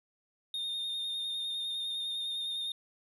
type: tone with vibrato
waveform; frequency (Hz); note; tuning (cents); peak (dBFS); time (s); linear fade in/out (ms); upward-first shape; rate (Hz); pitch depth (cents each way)
triangle; 3664; A#7; -31; -32; 0.54-2.72; 2; square; 9.9; 17
effects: none